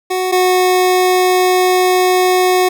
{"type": "tone pair in turn", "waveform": "25% pulse", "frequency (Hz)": [370, 366.8], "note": ["F#4", "F#4"], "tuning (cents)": [0, -15], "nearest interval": "unison", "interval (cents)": 15, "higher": "first", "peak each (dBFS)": [-11, -6], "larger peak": "second", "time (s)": [[0.1, 0.32], [0.32, 2.69]], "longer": "second", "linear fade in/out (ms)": 10, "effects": []}